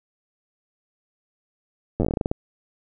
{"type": "slowing click train", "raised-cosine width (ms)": 2, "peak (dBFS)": -9, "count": 13, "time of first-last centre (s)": [2, 2.314], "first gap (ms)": 9, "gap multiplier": 1.18, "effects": []}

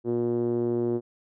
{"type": "tone with low-pass filter", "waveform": "5% pulse", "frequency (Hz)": 119.1, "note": "A#2", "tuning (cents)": 38, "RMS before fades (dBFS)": -26, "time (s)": [0.04, 1.01], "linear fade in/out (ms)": 50, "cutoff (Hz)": 350, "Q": 3.4, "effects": []}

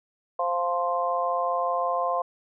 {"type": "harmonic tone", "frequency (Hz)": 174.61, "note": "F3", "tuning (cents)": 0, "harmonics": [3, 4, 5, 6], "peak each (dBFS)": [-29, -27, -36, -27], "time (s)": [0.39, 2.22], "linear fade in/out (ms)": 5, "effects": []}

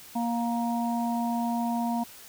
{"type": "harmonic tone", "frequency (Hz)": 234.8, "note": "A#3", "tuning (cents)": 13, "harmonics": [1, 3, 4], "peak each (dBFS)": [-27, -32, -33], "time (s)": [0.15, 2.04], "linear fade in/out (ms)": 10, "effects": ["white hiss -48 dBFS RMS until 2.28 s"]}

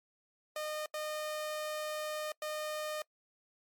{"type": "tone bursts at uneven times", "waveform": "sawtooth", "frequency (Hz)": 611, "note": "D#5", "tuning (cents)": -32, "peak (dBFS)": -32, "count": 3, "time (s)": [[0.56, 0.86], [0.94, 2.32], [2.42, 3.02]], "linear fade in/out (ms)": 2, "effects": ["noise-tail reverb RT60 0.1 s tail -24 dB re dry", "MP3 96 kbps"]}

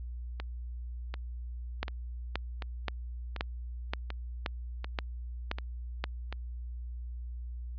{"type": "two click trains", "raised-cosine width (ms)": 0.3, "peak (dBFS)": [-22, -15], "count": [9, 9], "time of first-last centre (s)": [[0.4, 6.326], [1.83, 6.041]], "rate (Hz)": [1.35, 1.9], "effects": ["added 60 Hz sine -37 dBFS peak until 7.78 s", "resampled to 11025 Hz"]}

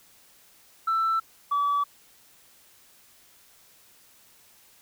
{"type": "tone pair in turn", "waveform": "sine", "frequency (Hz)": [1330, 1146.8], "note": ["E6", "D6"], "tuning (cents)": [15, -42], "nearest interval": "minor third", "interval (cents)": 257, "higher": "first", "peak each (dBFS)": [-20, -20], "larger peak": "neither", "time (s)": [[0.87, 1.2], [1.51, 1.84]], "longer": "neither", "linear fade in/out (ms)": 10, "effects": ["tanh soft clip ceiling -19 dBFS", "white hiss -57 dBFS RMS until 4.81 s"]}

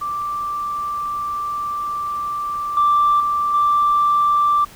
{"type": "tone with level steps", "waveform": "sine", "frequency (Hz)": 1174.7, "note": "D6", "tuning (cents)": 0, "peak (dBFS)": [-21, -11, -16, -12], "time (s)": [0.01, 4.65], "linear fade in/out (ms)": 10, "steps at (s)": [2.77, 3.2, 3.54], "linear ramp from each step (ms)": 2, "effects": ["tanh soft clip ceiling -8 dBFS", "pink hiss -43 dBFS RMS until 4.75 s"]}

